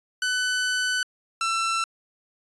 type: tone pair in turn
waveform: sawtooth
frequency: 1500 / 1340 Hz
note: F#6 / E6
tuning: +23 / +28 cents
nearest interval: major second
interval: 195 cents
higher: first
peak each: -19 dBFS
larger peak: neither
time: 0.22-1.03 / 1.41-1.84 s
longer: first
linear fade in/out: 2 ms
effects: resampled to 22050 Hz